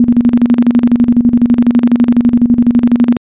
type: tone with tremolo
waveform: sine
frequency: 239.6 Hz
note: A#3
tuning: 48 cents sharp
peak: -3 dBFS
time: 0-3.17 s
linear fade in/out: 2 ms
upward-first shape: square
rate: 12 Hz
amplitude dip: 75%
effects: resampled to 8000 Hz